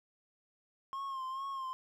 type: tone with vibrato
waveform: triangle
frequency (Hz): 1069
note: C6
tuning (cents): +37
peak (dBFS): -35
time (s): 0.93-1.73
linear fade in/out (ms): 0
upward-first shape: sine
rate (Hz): 2.3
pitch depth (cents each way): 49
effects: none